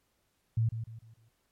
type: tone with echo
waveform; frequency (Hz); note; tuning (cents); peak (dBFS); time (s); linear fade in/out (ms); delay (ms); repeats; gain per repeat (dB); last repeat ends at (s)
sine; 113.1; A2; +48; -24; 0.57-0.69; 5; 150; 4; -9; 1.29
effects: pink hiss -75 dBFS RMS until 1.51 s + MP3 64 kbps